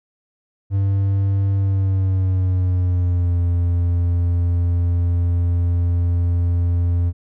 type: tone with pitch glide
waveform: triangle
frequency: 98 to 86.81 Hz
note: G2 to F2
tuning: 0 to -10 cents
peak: -13 dBFS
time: 0.7-7.13 s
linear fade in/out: 50 ms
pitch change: -210 cents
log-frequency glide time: 1.56-3.39 s
effects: none